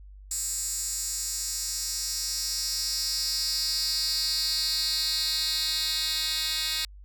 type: tone with high-pass filter sweep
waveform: 10% pulse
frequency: 314.5 Hz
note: D#4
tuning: 19 cents sharp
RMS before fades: -29 dBFS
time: 0.31-6.85 s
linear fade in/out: 2 ms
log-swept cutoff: 7300 to 3400 Hz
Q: 3.9
effects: added 49 Hz sine -44 dBFS peak until 7.04 s